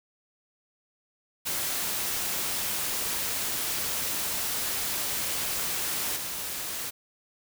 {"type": "noise with level steps", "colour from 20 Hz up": "white", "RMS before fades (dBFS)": [-30, -34], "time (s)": [1.45, 6.91], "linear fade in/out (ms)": 20, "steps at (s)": 6.16, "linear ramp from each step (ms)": 5, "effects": []}